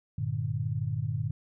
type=chord; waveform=sine; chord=G minor; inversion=none; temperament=equal with one note detuned; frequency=98 / 116.54 / 149.49 Hz; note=G2 / Bb2 / D3; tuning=0 / 0 / +31 cents; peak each=-34 / -31 / -33 dBFS; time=0.18-1.31 s; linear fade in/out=5 ms; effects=none